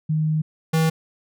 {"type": "tone pair in turn", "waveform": ["sine", "square"], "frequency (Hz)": [155.56, 160.67], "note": ["D#3", "E3"], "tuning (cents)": [0, -44], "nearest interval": "minor second", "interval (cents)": 56, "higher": "second", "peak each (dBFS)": [-18, -17], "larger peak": "second", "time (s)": [[0.09, 0.42], [0.73, 0.9]], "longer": "first", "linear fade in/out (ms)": 10, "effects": []}